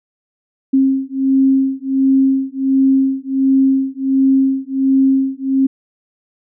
sine beating tone pair, 267.2 / 268.6 Hz, C4 / C4, +36 / +46 cents, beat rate 1.4 Hz, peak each -14 dBFS, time 0.73-5.67 s, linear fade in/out 10 ms, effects none

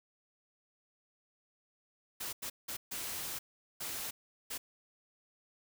white noise bursts at uneven times, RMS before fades -40 dBFS, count 6, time 2.2-2.33 / 2.42-2.5 / 2.68-2.77 / 2.91-3.39 / 3.8-4.11 / 4.5-4.58 s, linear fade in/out 10 ms, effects none

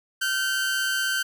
sawtooth tone pair together, 1406 / 1542.1 Hz, F6 / G6, +11 / -29 cents, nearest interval major second, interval 160 cents, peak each -29 / -20 dBFS, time 0.21-1.23 s, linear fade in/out 10 ms, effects none

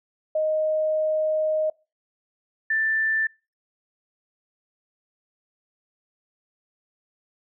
sine tone pair in turn, 622.3 / 1770.3 Hz, D#5 / A6, 0 / +10 cents, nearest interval octave + tritone, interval 1810 cents, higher second, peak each -20 dBFS, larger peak neither, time 0.35-1.7 / 2.7-3.27 s, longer first, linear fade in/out 5 ms, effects noise-tail reverb RT60 0.3 s tail -25 dB re dry

